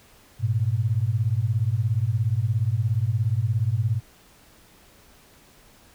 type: beating tone pair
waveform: sine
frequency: 102.7 / 119.7 Hz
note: G#2 / A#2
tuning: -19 / +46 cents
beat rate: 17 Hz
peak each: -23 dBFS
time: 0.39-4.01 s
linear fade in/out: 50 ms
effects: pink hiss -54 dBFS RMS until 5.94 s